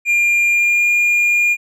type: tone with pitch glide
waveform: triangle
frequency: 2400 to 2417 Hz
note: D7 to D7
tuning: +37 to +49 cents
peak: -10 dBFS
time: 0.05-1.57 s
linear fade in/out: 50 ms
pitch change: +12 cents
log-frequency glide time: 0.52-0.87 s
effects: none